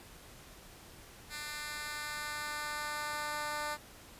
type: tone with high-pass filter sweep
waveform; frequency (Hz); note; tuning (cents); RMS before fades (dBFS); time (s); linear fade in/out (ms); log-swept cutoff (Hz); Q
10% pulse; 298.2; D4; +27; -39; 1.29-3.78; 50; 2200 to 710; 0.94
effects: pink hiss -54 dBFS RMS until 4.19 s + resampled to 32000 Hz